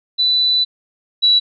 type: tone pair in turn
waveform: sine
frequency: 3982 / 3927 Hz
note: B7 / B7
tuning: +14 / -11 cents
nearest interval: unison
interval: 25 cents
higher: first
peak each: -12 / -9 dBFS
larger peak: second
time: 0.18-0.65 / 1.22-1.4 s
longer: first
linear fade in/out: 20 ms
effects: none